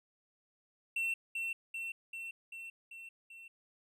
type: tone with echo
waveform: triangle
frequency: 2703 Hz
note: E7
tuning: 43 cents sharp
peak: -30 dBFS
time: 0.96-1.14 s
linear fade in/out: 5 ms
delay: 390 ms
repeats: 6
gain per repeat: -3 dB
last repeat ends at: 3.48 s
effects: none